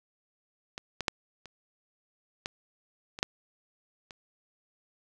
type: clicks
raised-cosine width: 0.2 ms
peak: -20 / -15 / -8 / -28 / -16 / -23 / -7 / -27 dBFS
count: 8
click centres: 0.779 / 1.007 / 1.082 / 1.457 / 2.459 / 3.189 / 3.229 / 4.108 s
effects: none